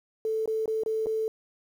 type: tone with dropouts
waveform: sine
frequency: 440.4 Hz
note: A4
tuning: 2 cents sharp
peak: -25 dBFS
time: 0.25-1.28 s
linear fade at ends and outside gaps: 1 ms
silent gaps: 0.458-0.476 / 0.658-0.678 / 0.835-0.861 / 1.06-1.068 s
effects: 9-bit